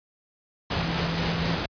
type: noise with tremolo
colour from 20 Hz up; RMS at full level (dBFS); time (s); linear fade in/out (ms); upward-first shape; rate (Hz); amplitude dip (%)
pink; -26; 0.7-1.66; 5; sine; 4.1; 25
type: tone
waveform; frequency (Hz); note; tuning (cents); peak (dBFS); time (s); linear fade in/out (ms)
triangle; 166.6; E3; +19; -26; 0.78-1.56; 0
effects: high-pass 60 Hz 12 dB/octave + resampled to 11025 Hz